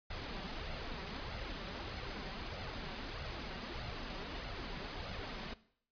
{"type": "noise with flanger", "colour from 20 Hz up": "pink", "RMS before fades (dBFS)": -43, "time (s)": [0.1, 5.54], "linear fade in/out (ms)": 5, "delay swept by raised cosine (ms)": [1.4, 5.3], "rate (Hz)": 1.6, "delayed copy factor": 0.5, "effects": ["noise-tail reverb RT60 0.6 s tail -18 dB re dry", "resampled to 11025 Hz"]}